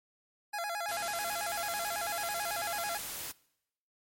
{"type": "tone with vibrato", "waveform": "25% pulse", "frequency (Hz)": 753, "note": "F#5", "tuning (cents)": 30, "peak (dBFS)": -30, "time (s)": [0.53, 2.98], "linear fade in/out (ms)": 10, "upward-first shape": "square", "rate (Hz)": 9.1, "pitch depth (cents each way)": 170}
{"type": "noise", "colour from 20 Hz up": "white", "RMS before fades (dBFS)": -40, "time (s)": [0.88, 3.32], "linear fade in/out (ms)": 10}
{"effects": ["noise-tail reverb RT60 0.8 s tail -22 dB re dry", "MP3 64 kbps"]}